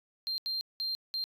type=tone bursts at uneven times; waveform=sine; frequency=4175 Hz; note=C8; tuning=5 cents flat; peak=-29 dBFS; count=4; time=0.27-0.38 / 0.46-0.61 / 0.8-0.95 / 1.14-1.24 s; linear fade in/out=0 ms; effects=tanh soft clip ceiling -29 dBFS